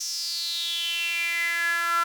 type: tone with high-pass filter sweep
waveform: sawtooth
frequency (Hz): 339.1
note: E4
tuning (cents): +49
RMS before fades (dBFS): -27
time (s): 0-2.04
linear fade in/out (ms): 10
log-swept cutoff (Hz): 5800 to 1300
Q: 7.6
effects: none